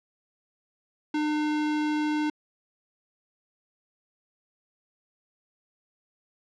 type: tone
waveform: square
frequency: 302.2 Hz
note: D4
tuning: 50 cents sharp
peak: -25 dBFS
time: 1.14-2.3 s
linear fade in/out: 5 ms
effects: low-pass 4000 Hz 12 dB/octave